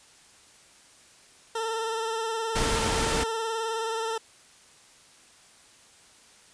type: tone with vibrato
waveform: 20% pulse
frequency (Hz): 449.6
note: A4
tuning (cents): +37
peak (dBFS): -23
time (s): 1.55-4.18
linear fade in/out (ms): 5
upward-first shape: sine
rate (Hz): 19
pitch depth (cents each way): 34
type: noise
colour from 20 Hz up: pink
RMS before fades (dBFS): -27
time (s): 2.55-3.24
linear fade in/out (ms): 10
effects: white hiss -55 dBFS RMS until 6.53 s + resampled to 22050 Hz